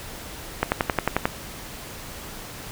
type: click train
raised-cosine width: 0.5 ms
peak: -4 dBFS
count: 8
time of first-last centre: 0.63-1.255 s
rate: 11.2 Hz
effects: pink hiss -38 dBFS RMS until 2.71 s